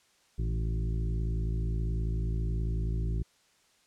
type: harmonic tone with a mistuned harmonic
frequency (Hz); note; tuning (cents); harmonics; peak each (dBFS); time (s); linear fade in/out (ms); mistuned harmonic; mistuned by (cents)
55; A1; 0; 1 / 2 / 3 / 4 / 5 / 6 / 7; -29 / -34 / -38 / -51 / -50 / -47 / -48; 0.38-3.23; 10; 2; +55
effects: white hiss -66 dBFS RMS until 3.86 s + low-pass 8000 Hz 12 dB/octave